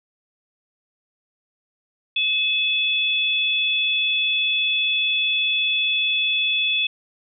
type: tone pair together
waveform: sine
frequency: 2577 / 3442 Hz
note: E7 / A7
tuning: -40 / -39 cents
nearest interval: perfect fourth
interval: 501 cents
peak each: -21 dBFS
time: 2.16-6.87 s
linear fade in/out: 5 ms
effects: none